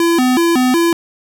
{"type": "tone with vibrato", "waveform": "square", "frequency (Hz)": 292.5, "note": "D4", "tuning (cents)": -7, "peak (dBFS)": -11, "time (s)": [0, 0.93], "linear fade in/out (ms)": 2, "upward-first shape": "square", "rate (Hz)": 2.7, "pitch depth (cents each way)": 250, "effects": []}